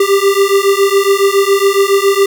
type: beating tone pair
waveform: square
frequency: 392 / 399.2 Hz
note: G4 / G4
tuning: 0 / +32 cents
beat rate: 7.2 Hz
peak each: -12 dBFS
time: 0-2.26 s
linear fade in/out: 5 ms
effects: none